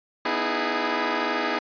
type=chord; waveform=10% pulse; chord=E major seventh; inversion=second; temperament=equal with one note detuned; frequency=246.9 / 306.1 / 329.6 / 415.3 Hz; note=B3 / D#4 / E4 / G#4; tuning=0 / -28 / 0 / 0 cents; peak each=-22 / -21 / -21 / -19 dBFS; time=0.25-1.59 s; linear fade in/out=5 ms; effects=resampled to 11025 Hz